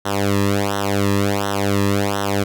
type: tone with flanger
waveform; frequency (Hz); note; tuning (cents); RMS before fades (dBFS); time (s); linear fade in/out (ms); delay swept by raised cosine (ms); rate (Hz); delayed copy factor
sawtooth; 100; G2; +35; -19; 0.05-2.44; 10; 0.42 to 1.37; 1.4; -1
effects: none